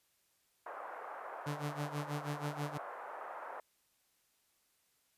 pink band-pass noise, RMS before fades -46 dBFS, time 0.66-3.6 s, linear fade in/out 2 ms, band 580 to 1400 Hz, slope 24 dB/octave
sawtooth tone with tremolo, 146.83 Hz, D3, in tune, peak -31 dBFS, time 1.46-2.78 s, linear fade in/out 10 ms, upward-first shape sine, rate 6.2 Hz, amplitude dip 85%
effects white hiss -75 dBFS RMS until 5.17 s + resampled to 32000 Hz

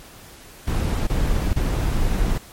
brown noise with dropouts, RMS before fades -20 dBFS, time 0.67-2.38 s, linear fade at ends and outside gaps 5 ms, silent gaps 1.07-1.096 / 1.533-1.561 s, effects pink hiss -44 dBFS RMS until 2.52 s + MP3 64 kbps

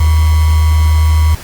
sine tone with sample-and-hold, 78.3 Hz, D#2, 11 cents sharp, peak -6 dBFS, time 0-1.35 s, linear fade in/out 5 ms, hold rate 1050 Hz, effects pink hiss -31 dBFS RMS until 1.43 s + Opus 48 kbps

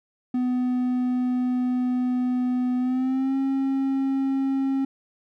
triangle tone with pitch glide, 250.2 to 269.7 Hz, B3 to C#4, +23 to -47 cents, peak -19 dBFS, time 0.34-4.85 s, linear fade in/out 5 ms, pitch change +130 cents, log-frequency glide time 2.78-3.36 s, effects none

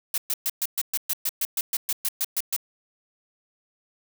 blue noise bursts, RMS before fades -25 dBFS, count 16, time 0.14-2.564 s, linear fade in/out 2 ms, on 39 ms, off 120 ms, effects none

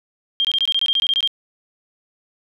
sine tone bursts, 3200 Hz, G7, 35 cents sharp, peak -15 dBFS, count 13, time 0.4-1.275 s, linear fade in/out 0 ms, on 47 ms, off 22 ms, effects none

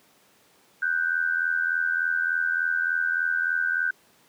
sine tone pair together, 1480 / 1563.4 Hz, F#6 / G6, 0 / -5 cents, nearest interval minor second, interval 95 cents, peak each -25 dBFS, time 0.82-3.91 s, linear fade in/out 5 ms, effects pink hiss -59 dBFS RMS until 4.28 s + high-pass 200 Hz 12 dB/octave

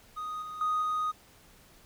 triangle tone with level steps, 1244.5 Hz, D#6, in tune, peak -32 / -36 / -23 / -25 dBFS, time 0.16-1.12 s, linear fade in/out 20 ms, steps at 0.42 / 0.61 / 0.82 s, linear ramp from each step 2 ms, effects tanh soft clip ceiling -22 dBFS + pink hiss -58 dBFS RMS until 1.85 s

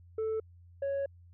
sine tone pair in turn, 440 / 554.4 Hz, A4 / C#5, 0 / 0 cents, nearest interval major third, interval 400 cents, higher second, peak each -27 dBFS, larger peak neither, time 0.18-0.4 / 0.82-1.06 s, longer second, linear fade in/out 5 ms, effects tanh soft clip ceiling -29 dBFS + added 87 Hz sine -53 dBFS peak until 1.33 s

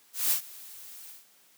blue noise with ADSR envelope, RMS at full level -24 dBFS, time 0.13-1.26 s, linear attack 180 ms, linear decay 100 ms, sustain -22 dB, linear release 160 ms, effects white hiss -61 dBFS RMS until 1.57 s + high-pass 150 Hz 12 dB/octave

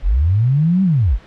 sine linear two-way sweep, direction up then down, 35 to 196 to 35 Hz, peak -11 dBFS, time 0.02-1.19 s, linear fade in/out 50 ms, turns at 0.83 s, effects pink hiss -44 dBFS RMS until 1.26 s + low-pass 3000 Hz 12 dB/octave

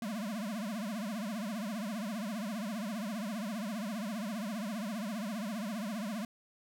square tone with vibrato, 213.3 Hz, G#3, 46 cents sharp, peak -36 dBFS, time 0.02-6.25 s, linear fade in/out 2 ms, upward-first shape triangle, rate 15 Hz, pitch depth 230 cents each way, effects none

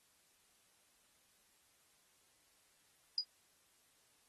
sine tone with exponential decay, 4912 Hz, D#8, 23 cents flat, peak -27 dBFS, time 3.18-3.25 s, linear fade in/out 2 ms, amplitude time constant 15 ms, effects white hiss -72 dBFS RMS until 4.28 s + AAC 32 kbps

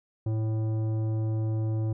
triangle tone with tanh clipping, 110 Hz, A2, in tune, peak -27 dBFS, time 0.26-1.93 s, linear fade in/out 5 ms, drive 16 dB, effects none

